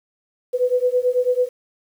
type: beating tone pair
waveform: sine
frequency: 493.9 / 503 Hz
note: B4 / B4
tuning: 0 / +32 cents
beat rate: 9.1 Hz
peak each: -19 dBFS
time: 0.53-1.49 s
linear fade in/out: 20 ms
effects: 8-bit